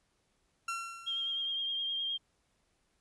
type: tone with exponential decay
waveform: 30% pulse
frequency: 1361 Hz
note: F6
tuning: 45 cents flat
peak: -30 dBFS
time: 0.68-1.6 s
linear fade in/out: 5 ms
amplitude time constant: 200 ms
type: tone with vibrato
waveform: sine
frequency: 3215 Hz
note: G7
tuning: 43 cents sharp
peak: -32 dBFS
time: 1.06-2.18 s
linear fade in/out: 20 ms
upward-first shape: triangle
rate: 9.7 Hz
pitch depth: 30 cents each way
effects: pink hiss -75 dBFS RMS until 3 s + resampled to 24000 Hz